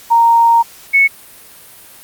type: tone pair in turn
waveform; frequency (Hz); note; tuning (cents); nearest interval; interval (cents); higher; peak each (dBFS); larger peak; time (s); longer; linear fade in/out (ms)
sine; 928 / 2207; A#5 / C#7; -8 / -8; octave + minor third; 1500; second; -6; neither; 0.1-0.63 / 0.93-1.08; first; 20
effects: white hiss -39 dBFS RMS until 2.03 s + Opus 48 kbps